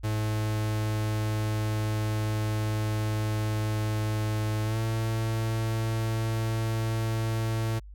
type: tone with pitch glide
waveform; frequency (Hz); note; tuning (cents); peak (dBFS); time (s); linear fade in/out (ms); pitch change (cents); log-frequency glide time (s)
45% pulse; 107.8 to 112.12; A2 to A2; -35 to +33; -26; 0.03-7.8; 20; +68; 4.63-4.79
effects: added 50 Hz sine -42 dBFS peak until 7.94 s